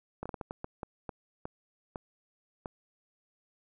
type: slowing click train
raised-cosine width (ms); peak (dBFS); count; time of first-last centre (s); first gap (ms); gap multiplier
1; -23; 12; 0.23-2.658; 26; 1.39
effects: none